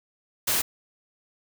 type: noise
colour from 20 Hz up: white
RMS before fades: -24 dBFS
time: 0.47-0.62 s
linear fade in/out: 10 ms
effects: none